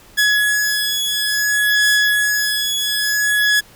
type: beating tone pair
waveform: sawtooth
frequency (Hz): 1687 / 1687.58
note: G#6 / G#6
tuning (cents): +27 / +27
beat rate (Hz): 0.58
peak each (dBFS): -14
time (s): 0.17-3.61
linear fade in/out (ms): 20
effects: pink hiss -46 dBFS RMS until 3.75 s